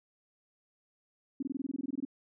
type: tone bursts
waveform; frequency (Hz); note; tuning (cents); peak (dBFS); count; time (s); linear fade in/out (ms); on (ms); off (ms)
sine; 272.1; C#4; -32; -31; 14; 1.4-2.051; 5; 27; 21
effects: none